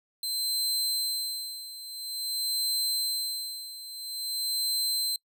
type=tone with tremolo; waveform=sawtooth; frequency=4100 Hz; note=C8; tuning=36 cents flat; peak=-23 dBFS; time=0.23-5.16 s; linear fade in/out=2 ms; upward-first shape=sine; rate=0.49 Hz; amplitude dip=80%; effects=noise-tail reverb RT60 0.1 s tail -26 dB re dry